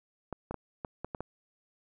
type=clicks; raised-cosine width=1 ms; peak=-22 dBFS; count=7; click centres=0.327 / 0.51 / 0.543 / 0.848 / 1.046 / 1.148 / 1.206 s; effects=none